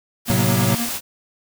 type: noise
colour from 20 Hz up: white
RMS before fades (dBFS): -26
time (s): 0.25-1.01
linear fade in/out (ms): 50
type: tone with tremolo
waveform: square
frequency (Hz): 235.2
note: A#3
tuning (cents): +16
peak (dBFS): -22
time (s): 0.28-0.89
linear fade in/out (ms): 5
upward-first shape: sine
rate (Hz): 9.7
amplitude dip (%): 70
type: chord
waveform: square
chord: F# diminished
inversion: first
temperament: equal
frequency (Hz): 110 / 130.81 / 185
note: A2 / C3 / F#3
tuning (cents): 0 / 0 / 0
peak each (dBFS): -22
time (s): 0.3-0.75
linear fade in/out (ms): 0
effects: none